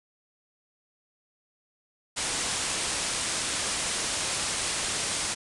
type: low-pass noise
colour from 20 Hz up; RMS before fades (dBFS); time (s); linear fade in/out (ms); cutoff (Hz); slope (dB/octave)
white; -30; 2.16-5.35; 20; 9900; 96
effects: none